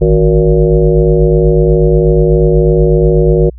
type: tone with frequency modulation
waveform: sine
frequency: 261.6 Hz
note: C4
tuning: in tune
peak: -5 dBFS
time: 0.01-3.5 s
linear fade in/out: 10 ms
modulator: 103 Hz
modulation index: 2.5
effects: added 60 Hz sine -28 dBFS peak until 3.58 s